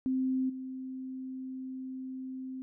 sine tone with level steps, 260.4 Hz, C4, 8 cents flat, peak -27 / -37 dBFS, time 0.06-2.62 s, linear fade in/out 0 ms, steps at 0.49 s, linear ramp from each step 10 ms, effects none

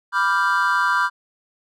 triangle chord, G dominant seventh, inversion first, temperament equal, 987.8 / 1174.7 / 1396.9 / 1568 Hz, B5 / D6 / F6 / G6, 0 / 0 / 0 / 0 cents, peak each -20 dBFS, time 0.12-1.1 s, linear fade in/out 50 ms, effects tanh soft clip ceiling -5 dBFS

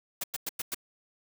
white noise bursts, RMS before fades -33 dBFS, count 5, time 0.21-0.746 s, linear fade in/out 5 ms, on 28 ms, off 99 ms, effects none

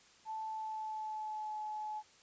sine tone with pitch glide, 877 to 854.5 Hz, A5 to G#5, -6 to +49 cents, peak -38 dBFS, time 0.25-2.03 s, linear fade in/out 50 ms, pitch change -45 cents, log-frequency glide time 0.43-1.59 s, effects white hiss -63 dBFS RMS until 2.22 s + resampled to 16000 Hz

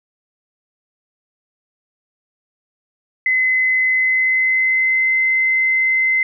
sine tone with pitch glide, 2037 to 2061 Hz, C7 to C7, -47 to -27 cents, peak -13 dBFS, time 3.26-6.23 s, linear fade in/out 2 ms, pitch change +20 cents, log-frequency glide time 3.92-5.13 s, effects none

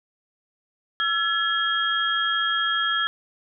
sine tone cluster, 1344 / 1699 / 3256 Hz, E6 / G#6 / G#7, +33 / +39 / -35 cents, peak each -25 dBFS, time 1-3.07 s, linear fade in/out 0 ms, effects none

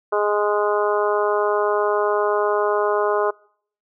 harmonic tone, 207.7 Hz, G#3, in tune, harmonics 2 / 3 / 4 / 5 / 6 / 7, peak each -20 / -23 / -27 / -25 / -27 / -31 dBFS, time 0.12-3.31 s, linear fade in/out 10 ms, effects noise-tail reverb RT60 0.6 s tail -26 dB re dry

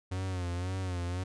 45% pulse tone with vibrato, 90.8 Hz, F#2, 32 cents flat, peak -32 dBFS, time 0.11-1.24 s, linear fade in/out 10 ms, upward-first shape sine, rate 1.9 Hz, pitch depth 71 cents each way, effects resampled to 22050 Hz

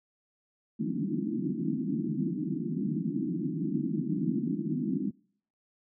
pink band-pass noise, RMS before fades -31 dBFS, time 0.79-5.11 s, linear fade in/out 10 ms, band 150 to 340 Hz, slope 96 dB/octave, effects noise-tail reverb RT60 0.6 s tail -26 dB re dry

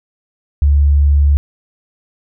sine tone, 71.8 Hz, D2, 39 cents flat, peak -7 dBFS, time 0.62-1.37 s, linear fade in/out 0 ms, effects none

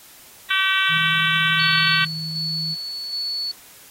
harmonic tone, 383.1 Hz, G4, 40 cents flat, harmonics 3 / 4 / 5 / 6 / 7 / 8 / 9 / 10, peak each -26 / -21 / -27 / -26 / -25 / -25 / -27 / -31 dBFS, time 0.5-2.05 s, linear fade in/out 10 ms
sine tone, 160 Hz, D#3, 49 cents sharp, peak -29 dBFS, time 0.88-2.76 s, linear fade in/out 50 ms
sine tone with tremolo, 4430 Hz, C#8, 2 cents flat, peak -23 dBFS, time 1.59-3.52 s, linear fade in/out 10 ms, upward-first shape square, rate 1.3 Hz, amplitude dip 40%
effects white hiss -46 dBFS RMS until 3.9 s + AAC 48 kbps

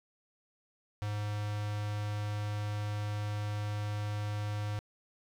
square tone with notch filter, 104.4 Hz, G#2, 10 cents sharp, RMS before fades -35 dBFS, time 1.02-4.79 s, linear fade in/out 0 ms, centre 350 Hz, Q 1.8, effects low-pass 6000 Hz 12 dB/octave + 10-bit

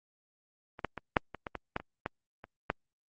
clicks, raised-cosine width 0.5 ms, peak -28 / -16 / -23 / -7 / -24 / -22 / -21 / -15 / -27 / -17 / -30 / -13 dBFS, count 12, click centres 0.792 / 0.847 / 0.977 / 1.168 / 1.347 / 1.468 / 1.553 / 1.764 / 1.8 / 2.061 / 2.441 / 2.701 s, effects Opus 32 kbps

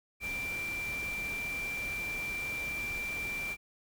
sine tone in noise, 2357 Hz, D7, 6 cents sharp, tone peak -34 dBFS, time 0.2-3.57 s, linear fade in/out 50 ms, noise pink, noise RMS -44 dBFS, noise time 0.2-3.57 s, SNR +7 dB, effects none

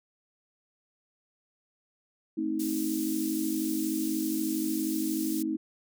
sine chord, A diminished, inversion none, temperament just, 220 / 264 / 316.8 Hz, A3 / C4 / Eb4, 0 / +16 / +31 cents, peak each -35 / -34 / -29 dBFS, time 2.37-5.57 s, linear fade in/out 10 ms
pink high-pass noise, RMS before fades -39 dBFS, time 2.59-5.43 s, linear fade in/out 10 ms, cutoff 7300 Hz, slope 12 dB/octave
effects none

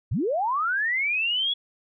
sine linear sweep, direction up, 73.42 to 3400 Hz, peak -22 dBFS, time 0.11-1.54 s, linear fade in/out 10 ms, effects none

